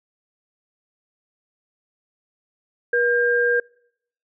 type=tone pair together; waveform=sine; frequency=480.6 / 1603 Hz; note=B4 / G6; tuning=-47 / +38 cents; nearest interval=octave + major sixth; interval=2085 cents; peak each=-19 dBFS; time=2.93-3.6 s; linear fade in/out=5 ms; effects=noise-tail reverb RT60 0.7 s tail -26 dB re dry